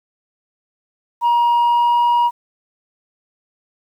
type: tone with pitch glide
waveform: sine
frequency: 950 to 955.5 Hz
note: A#5 to A#5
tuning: +33 to +43 cents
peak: -9 dBFS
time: 1.21-2.31 s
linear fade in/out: 50 ms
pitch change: +10 cents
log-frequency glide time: 1.55-2.02 s
effects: tanh soft clip ceiling -11 dBFS + 8-bit